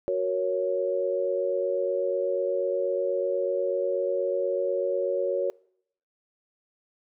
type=chord; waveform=sine; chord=F# major; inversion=none; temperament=equal; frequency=370 / 466.2 / 554.4 Hz; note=F#4 / A#4 / C#5; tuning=0 / 0 / 0 cents; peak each=-29 / -30 / -26 dBFS; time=0.08-5.5 s; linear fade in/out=0 ms; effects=noise-tail reverb RT60 0.7 s tail -25 dB re dry